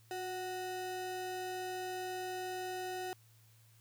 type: ring-modulated tone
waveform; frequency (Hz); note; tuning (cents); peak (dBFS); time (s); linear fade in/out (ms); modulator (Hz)
square; 554.4; C#5; 0; -36; 0.11-3.13; 0; 189
effects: added 112 Hz sine -62 dBFS peak until 3.8 s + white hiss -68 dBFS RMS until 3.8 s